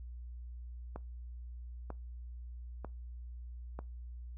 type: click train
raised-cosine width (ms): 1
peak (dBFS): -28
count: 4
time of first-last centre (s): 0.96-3.79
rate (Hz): 1.06
effects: noise-tail reverb RT60 0.2 s tail -21 dB re dry + added 60 Hz sine -43 dBFS peak until 4.37 s